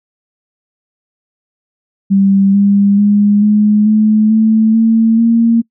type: tone with pitch steps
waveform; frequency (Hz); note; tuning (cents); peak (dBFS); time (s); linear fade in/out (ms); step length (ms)
sine; 196 / 200.6 / 205.3 / 210.1 / 215 / 220 / 225.1 / 230.4; G3 / G3 / G#3 / G#3 / A3 / A3 / A3 / A#3; 0 / +40 / -20 / +20 / -40 / 0 / +40 / -20; -6; 2.1-5.62; 20; 440
effects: noise-tail reverb RT60 0.1 s tail -25 dB re dry

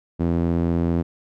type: tone with band-pass filter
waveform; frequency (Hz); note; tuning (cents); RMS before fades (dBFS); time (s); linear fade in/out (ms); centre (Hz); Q
sawtooth; 84.7; E2; +48; -21; 0.19-1.03; 20; 250; 1.1
effects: none

